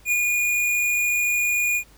square tone with ADSR envelope, 2439 Hz, D#7, 35 cents flat, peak -18 dBFS, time 0.05-1.84 s, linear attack 65 ms, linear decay 41 ms, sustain -2 dB, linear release 77 ms, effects added 50 Hz sine -51 dBFS peak until 1.97 s + pink hiss -54 dBFS RMS until 1.97 s

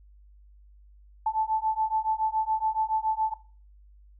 sine beating tone pair, 872 / 879.1 Hz, A5 / A5, -16 / -2 cents, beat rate 7.1 Hz, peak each -27 dBFS, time 1.26-3.34 s, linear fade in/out 5 ms, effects noise-tail reverb RT60 0.4 s tail -18 dB re dry + added 50 Hz sine -51 dBFS peak until 4.19 s

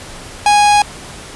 45% pulse tone, 827 Hz, G#5, 8 cents flat, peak -7 dBFS, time 0.46-0.82 s, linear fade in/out 2 ms, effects pink hiss -32 dBFS RMS until 1.35 s + resampled to 24000 Hz

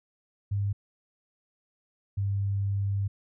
sine tone pair in turn, 100.6 / 99.39 Hz, G2 / G2, +45 / +24 cents, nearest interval unison, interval 21 cents, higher first, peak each -25 dBFS, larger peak neither, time 0.51-0.73 / 2.17-3.08 s, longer second, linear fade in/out 10 ms, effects none

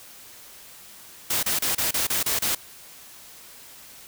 white noise bursts, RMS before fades -24 dBFS, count 8, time 1.3-2.55 s, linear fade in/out 5 ms, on 130 ms, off 30 ms, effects white hiss -46 dBFS RMS until 4.07 s

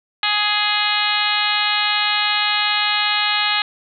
harmonic tone, 417.3 Hz, G#4, 8 cents sharp, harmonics 2 / 3 / 4 / 5 / 6 / 7 / 8 / 9 / 10, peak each -25 / -25 / -25 / -25 / -25 / -25 / -25 / -25 / -25 dBFS, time 0.23-3.62 s, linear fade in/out 2 ms, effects none

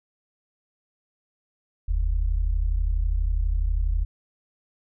sine tone pair together, 41.21 / 73.42 Hz, E1 / D2, 0 / 0 cents, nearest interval minor seventh, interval 1000 cents, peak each -21 / -27 dBFS, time 1.88-4.05 s, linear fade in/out 10 ms, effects none

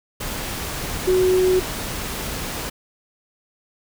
sine tone in noise, 370 Hz, F#4, in tune, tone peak -14 dBFS, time 1.07-1.6 s, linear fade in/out 10 ms, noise pink, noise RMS -28 dBFS, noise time 0.2-2.7 s, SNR +11 dB, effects none

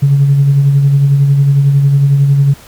sine tone with tremolo, 140 Hz, C#3, 18 cents sharp, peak -3 dBFS, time 0.02-2.54 s, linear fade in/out 10 ms, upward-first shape sine, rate 11 Hz, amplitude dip 40%, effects tanh soft clip ceiling 0 dBFS + pink hiss -38 dBFS RMS until 2.67 s

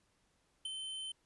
square tone with ADSR envelope, 3079 Hz, G7, 32 cents flat, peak -36 dBFS, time 0.65-1.12 s, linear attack 5 ms, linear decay 16 ms, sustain -5 dB, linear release 5 ms, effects pink hiss -75 dBFS RMS until 1.25 s + resampled to 24000 Hz

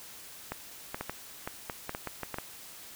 clicks, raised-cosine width 0.5 ms, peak -19 dBFS, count 12, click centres 0.52 / 0.945 / 1.01 / 1.096 / 1.475 / 1.698 / 1.894 / 1.949 / 2.073 / 2.233 / 2.343 / 2.385 s, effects white hiss -48 dBFS RMS until 2.95 s

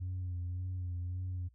sine tone with vibrato, 90.1 Hz, F#2, 45 cents flat, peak -33 dBFS, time 0-1.49 s, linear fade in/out 20 ms, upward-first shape sine, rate 1.8 Hz, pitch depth 38 cents each way, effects tanh soft clip ceiling -33 dBFS + added 60 Hz sine -62 dBFS peak until 1.54 s

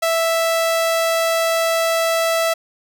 sawtooth tone, 659.3 Hz, E5, in tune, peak -12 dBFS, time 0.02-2.54 s, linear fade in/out 10 ms, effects none

